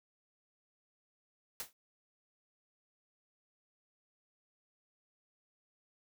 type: noise with exponential decay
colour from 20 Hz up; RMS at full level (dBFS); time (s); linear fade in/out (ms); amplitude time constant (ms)
white; -37; 1.6-1.73; 1; 27
effects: none